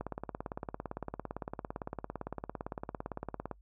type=click train; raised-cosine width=1 ms; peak=-23 dBFS; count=63; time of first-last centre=0.01-3.513 s; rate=17.7 Hz; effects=noise-tail reverb RT60 0.1 s tail -25 dB re dry + added 50 Hz sine -57 dBFS peak until 3.61 s